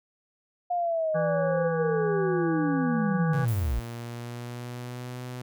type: linear sweep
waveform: sine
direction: down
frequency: 716 to 48.48 Hz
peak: -24 dBFS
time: 0.7-3.8 s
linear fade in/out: 10 ms
type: harmonic tone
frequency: 164.2 Hz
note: E3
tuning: 6 cents flat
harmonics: 1 / 3 / 5 / 7 / 9 / 10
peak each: -29 / -34 / -36 / -37 / -39 / -39 dBFS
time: 1.14-3.46 s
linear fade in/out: 20 ms
type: tone with pitch glide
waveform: sawtooth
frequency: 115.9 to 124.94 Hz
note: A#2 to B2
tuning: -10 to +20 cents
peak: -31 dBFS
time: 3.33-5.42 s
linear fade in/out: 5 ms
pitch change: +130 cents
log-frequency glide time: 3.59-5.22 s
type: noise with exponential decay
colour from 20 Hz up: violet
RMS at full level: -39 dBFS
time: 3.48-4.31 s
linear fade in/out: 0 ms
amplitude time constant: 180 ms
effects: none